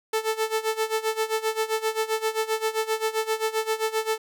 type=tone with tremolo; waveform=sawtooth; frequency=440 Hz; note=A4; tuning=in tune; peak=-17 dBFS; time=0.13-4.18 s; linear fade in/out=5 ms; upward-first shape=sine; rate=7.6 Hz; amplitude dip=85%; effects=none